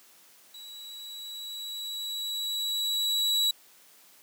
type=tone with level ramp; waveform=40% pulse; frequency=3904 Hz; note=B7; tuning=21 cents flat; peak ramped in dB=-42 to -21 dBFS; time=0.54-3.51 s; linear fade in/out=5 ms; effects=white hiss -57 dBFS RMS until 4.22 s + high-pass 200 Hz 12 dB/octave